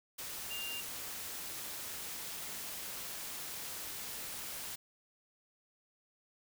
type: tone in noise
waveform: sine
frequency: 2794 Hz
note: F7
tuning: in tune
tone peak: -40 dBFS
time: 0.5-0.81 s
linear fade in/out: 10 ms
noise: white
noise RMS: -43 dBFS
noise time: 0.18-4.76 s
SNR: 0 dB
effects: none